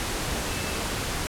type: tone in noise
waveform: sine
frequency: 2637 Hz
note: E7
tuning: in tune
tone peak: -40 dBFS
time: 0.49-0.77 s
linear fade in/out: 0 ms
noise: pink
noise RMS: -29 dBFS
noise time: 0-1.27 s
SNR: -14 dB
effects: low-pass 11000 Hz 12 dB/octave